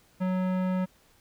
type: tone with tanh clipping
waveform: sine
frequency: 185 Hz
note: F#3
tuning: in tune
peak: -27 dBFS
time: 0.2-0.86 s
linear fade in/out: 20 ms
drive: 18 dB
effects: pink hiss -62 dBFS RMS until 1.2 s